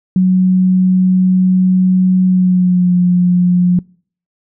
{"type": "tone with pitch glide", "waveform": "sine", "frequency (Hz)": [185, 178.49], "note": ["F#3", "F3"], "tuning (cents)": [0, 38], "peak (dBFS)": -7, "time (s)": [0.16, 3.79], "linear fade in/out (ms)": 2, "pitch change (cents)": -62, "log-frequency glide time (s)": [2.26, 2.95], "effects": ["noise-tail reverb RT60 0.5 s tail -26 dB re dry"]}